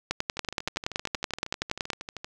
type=two click trains; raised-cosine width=0.2 ms; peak=-19 / -9 dBFS; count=25 / 20; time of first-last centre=0.37-2.245 / 0.11-1.902 s; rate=12.8 / 10.6 Hz; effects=none